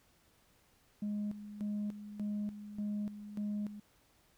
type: tone with tremolo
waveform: sine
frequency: 207.7 Hz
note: G#3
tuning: in tune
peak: -32 dBFS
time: 1.02-3.8 s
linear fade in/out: 5 ms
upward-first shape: square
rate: 1.7 Hz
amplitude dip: 75%
effects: tanh soft clip ceiling -32 dBFS + pink hiss -69 dBFS RMS until 4.37 s